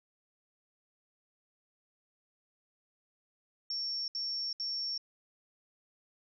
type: tone bursts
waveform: sine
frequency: 5470 Hz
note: F8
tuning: 37 cents flat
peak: -33 dBFS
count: 3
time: 3.7-4.978 s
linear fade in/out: 2 ms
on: 380 ms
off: 69 ms
effects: none